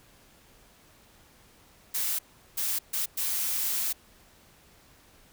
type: noise bursts at uneven times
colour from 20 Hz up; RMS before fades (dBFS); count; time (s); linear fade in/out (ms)
blue; -29; 4; 1.94-2.19 / 2.57-2.79 / 2.93-3.06 / 3.17-3.93; 10
effects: pink hiss -58 dBFS RMS until 5.32 s